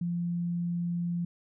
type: tone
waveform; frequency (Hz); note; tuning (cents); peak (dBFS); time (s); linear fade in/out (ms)
sine; 172.9; F3; -17; -28; 0.01-1.25; 5
effects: none